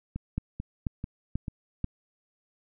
two click trains, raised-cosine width 5 ms, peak -21 / -16 dBFS, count 4 / 4, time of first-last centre 0.16-1.482 / 0.38-1.843 s, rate 2.27 / 2.05 Hz, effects none

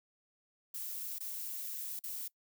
violet noise with dropouts, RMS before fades -41 dBFS, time 0.74-2.28 s, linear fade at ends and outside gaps 5 ms, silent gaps 1.186-1.204 / 1.992-2.037 s, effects noise-tail reverb RT60 0.1 s tail -22 dB re dry

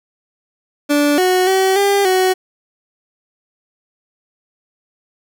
30% pulse tone with pitch steps, 291.2 / 367.7 / 380.7 / 400.1 / 372.7 Hz, D4 / F#4 / F#4 / G4 / F#4, -15 / -11 / +49 / +35 / +13 cents, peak -9 dBFS, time 0.89-2.34 s, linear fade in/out 20 ms, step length 290 ms, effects none

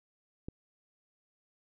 click, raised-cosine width 3 ms, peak -26 dBFS, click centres 0.485 s, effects none

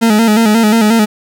40% pulse tone with vibrato, 220 Hz, A3, in tune, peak -6 dBFS, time 0.01-1.06 s, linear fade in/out 20 ms, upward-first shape square, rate 5.6 Hz, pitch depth 66 cents each way, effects none

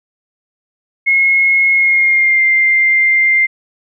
sine tone with pitch glide, 2166 to 2097 Hz, C#7 to C7, -41 to +3 cents, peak -8 dBFS, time 1.06-3.47 s, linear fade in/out 20 ms, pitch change -56 cents, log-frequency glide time 1.73-2.45 s, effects none

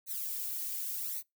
violet noise with flanger, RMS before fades -37 dBFS, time 0.06-1.23 s, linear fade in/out 50 ms, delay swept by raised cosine 0.48 to 2.68 ms, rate 0.88 Hz, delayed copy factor +1, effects noise-tail reverb RT60 0.2 s tail -26 dB re dry

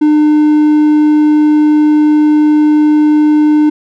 triangle tone, 301.9 Hz, D4, 48 cents sharp, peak -3 dBFS, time 0.01-3.7 s, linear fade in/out 10 ms, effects none

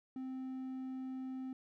triangle tone, 260.6 Hz, C4, 7 cents flat, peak -38 dBFS, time 0.16-1.53 s, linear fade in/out 2 ms, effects none

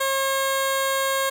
10% pulse tone with notch filter, 540 Hz, C#5, 45 cents flat, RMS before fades -23 dBFS, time 0-1.3 s, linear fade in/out 10 ms, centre 2500 Hz, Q 1.8, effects none

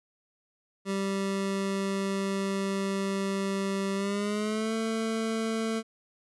25% pulse tone with pitch glide, 195.5 to 223.3 Hz, G3 to A3, -4 to +26 cents, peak -24 dBFS, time 0.85-5.83 s, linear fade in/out 50 ms, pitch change +230 cents, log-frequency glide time 3.95-4.74 s, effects resampled to 24000 Hz

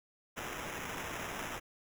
violet noise with sample-and-hold, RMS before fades -41 dBFS, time 0.36-1.6 s, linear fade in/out 20 ms, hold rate 4410 Hz, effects none

